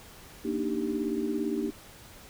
sine chord, Eb major seventh, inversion second, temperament equal, 233.1 / 293.7 / 311.1 / 392 Hz, Bb3 / D4 / Eb4 / G4, 0 / 0 / 0 / 0 cents, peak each -33 dBFS, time 0.44-1.71 s, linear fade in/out 20 ms, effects pink hiss -50 dBFS RMS until 2.29 s

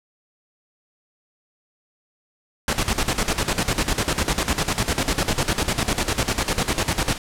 pink noise with tremolo, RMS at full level -20 dBFS, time 2.68-7.18 s, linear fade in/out 2 ms, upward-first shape square, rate 10 Hz, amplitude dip 75%, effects low-pass 10000 Hz 12 dB/octave

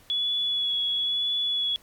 sine tone with vibrato, 3390 Hz, G#7, 35 cents sharp, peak -23 dBFS, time 0.1-1.76 s, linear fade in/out 0 ms, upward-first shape sine, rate 1 Hz, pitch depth 17 cents each way, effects pink hiss -56 dBFS RMS until 1.82 s + MP3 96 kbps

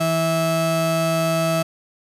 35% pulse tone pair together, 163.4 / 653.6 Hz, E3 / E5, -15 / -15 cents, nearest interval 2 octaves, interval 2400 cents, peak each -20 dBFS, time 0-1.63 s, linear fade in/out 10 ms, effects resampled to 32000 Hz

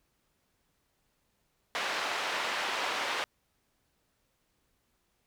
pink band-pass noise, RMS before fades -33 dBFS, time 1.75-3.24 s, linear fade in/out 0 ms, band 740 to 3600 Hz, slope 12 dB/octave, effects pink hiss -75 dBFS RMS until 5.26 s

